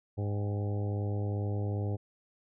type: harmonic tone with a mistuned harmonic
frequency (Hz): 102.5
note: G#2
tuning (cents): -22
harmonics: 1 / 2 / 3 / 4 / 5 / 6 / 7 / 8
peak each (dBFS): -30 / -42 / -42 / -42 / -44 / -49 / -49 / -53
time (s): 0.17-1.97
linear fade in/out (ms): 20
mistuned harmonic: 7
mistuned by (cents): +78
effects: none